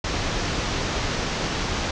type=low-pass noise; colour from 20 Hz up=pink; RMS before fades=-26 dBFS; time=0.04-1.91 s; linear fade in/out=5 ms; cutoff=6600 Hz; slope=48 dB/octave; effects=none